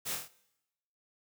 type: noise with echo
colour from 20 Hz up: white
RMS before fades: -37 dBFS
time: 0.05-0.16 s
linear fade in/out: 20 ms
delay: 25 ms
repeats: 5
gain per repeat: -3 dB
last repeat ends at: 0.285 s
effects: noise-tail reverb RT60 0.9 s tail -20 dB re dry